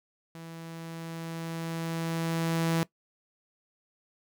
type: tone with level ramp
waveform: sawtooth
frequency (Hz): 164.81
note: E3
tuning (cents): 0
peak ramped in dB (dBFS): -38 to -20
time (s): 0.35-2.83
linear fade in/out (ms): 0
effects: noise-tail reverb RT60 0.1 s tail -19 dB re dry